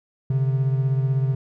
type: beating tone pair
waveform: triangle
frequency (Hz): 132 / 148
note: C3 / D3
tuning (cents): +16 / +14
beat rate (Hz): 16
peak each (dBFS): -17 / -25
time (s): 0.3-1.35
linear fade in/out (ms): 5
effects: none